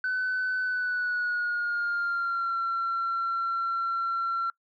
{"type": "tone with pitch glide", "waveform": "sine", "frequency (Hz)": [1509, 1360], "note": ["F#6", "F6"], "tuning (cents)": [34, -46], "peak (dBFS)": -24, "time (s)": [0.04, 4.5], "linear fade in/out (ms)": 2, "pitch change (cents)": -180, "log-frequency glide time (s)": [0.61, 2.57], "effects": ["noise-tail reverb RT60 0.1 s tail -24 dB re dry", "tanh soft clip ceiling -23 dBFS"]}